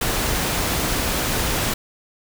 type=noise; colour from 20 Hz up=pink; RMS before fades=-22 dBFS; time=0.01-1.74 s; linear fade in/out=5 ms; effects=none